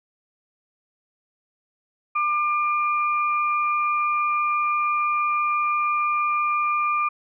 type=tone pair together; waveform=sine; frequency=1195 / 2399 Hz; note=D6 / D7; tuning=+30 / +36 cents; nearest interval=octave; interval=1206 cents; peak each=-20 / -28 dBFS; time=2.15-7.09 s; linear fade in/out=10 ms; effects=none